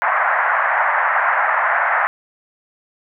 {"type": "band-pass noise", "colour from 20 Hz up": "white", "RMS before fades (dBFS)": -17, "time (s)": [0.02, 2.07], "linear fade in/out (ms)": 0, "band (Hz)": [640, 1900], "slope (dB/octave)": 48, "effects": []}